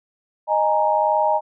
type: chord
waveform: sine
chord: D# suspended fourth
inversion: none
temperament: equal with one note detuned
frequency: 618.3 / 830.6 / 932.3 Hz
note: D#5 / G#5 / A#5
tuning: -11 / 0 / 0 cents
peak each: -20 dBFS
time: 0.47-1.41 s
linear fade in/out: 50 ms
effects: none